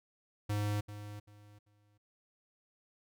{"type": "tone with echo", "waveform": "square", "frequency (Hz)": 103.83, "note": "G#2", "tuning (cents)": 0, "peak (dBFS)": -32, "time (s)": [0.49, 0.81], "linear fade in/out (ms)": 10, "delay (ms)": 390, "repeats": 3, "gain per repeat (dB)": -12, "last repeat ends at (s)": 1.98, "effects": []}